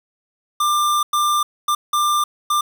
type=tone bursts at uneven times; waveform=square; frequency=1191 Hz; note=D6; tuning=24 cents sharp; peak=-16 dBFS; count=5; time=0.6-1.03 / 1.13-1.43 / 1.68-1.75 / 1.93-2.24 / 2.5-2.61 s; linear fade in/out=5 ms; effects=7-bit